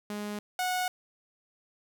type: tone pair in turn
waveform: sawtooth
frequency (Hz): 207.7 / 733.1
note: G#3 / F#5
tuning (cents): 0 / -16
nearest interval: octave + minor seventh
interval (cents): 2184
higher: second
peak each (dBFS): -30 / -24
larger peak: second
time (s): 0.1-0.39 / 0.59-0.88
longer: neither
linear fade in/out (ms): 2
effects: 11-bit